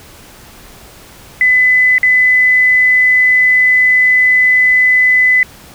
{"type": "tone with dropouts", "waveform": "sine", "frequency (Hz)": 2008, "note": "B6", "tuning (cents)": 28, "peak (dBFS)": -6, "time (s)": [1.41, 5.43], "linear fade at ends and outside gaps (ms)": 1, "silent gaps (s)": [1.982, 2.031], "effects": ["pink hiss -38 dBFS RMS until 5.74 s"]}